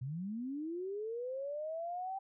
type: linear sweep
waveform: sine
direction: up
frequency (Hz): 119.8 to 784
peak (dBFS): -37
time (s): 0.01-2.19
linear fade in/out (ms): 10
effects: none